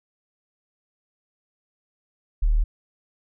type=tone; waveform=sine; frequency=38.15 Hz; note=D#1; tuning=33 cents flat; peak=-16 dBFS; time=2.42-2.64 s; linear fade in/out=10 ms; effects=none